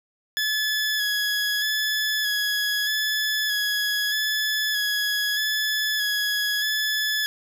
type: tone with vibrato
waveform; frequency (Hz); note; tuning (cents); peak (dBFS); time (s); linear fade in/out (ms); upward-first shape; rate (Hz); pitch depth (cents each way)
20% pulse; 1700; G#6; +40; -17; 0.37-7.26; 0; square; 0.8; 23
effects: none